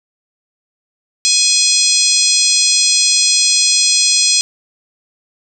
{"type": "harmonic tone", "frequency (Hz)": 837, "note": "G#5", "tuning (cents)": 13, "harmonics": [3, 4, 5, 6, 7, 8, 9, 10], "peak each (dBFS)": [-21, -20, -16, -16, -17, -21, -20, -19], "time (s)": [1.25, 4.41], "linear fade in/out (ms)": 0, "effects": []}